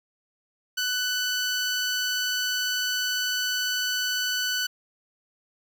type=tone; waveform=15% pulse; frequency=1494 Hz; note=F#6; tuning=16 cents sharp; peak=-18 dBFS; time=0.77-4.67 s; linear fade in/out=10 ms; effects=none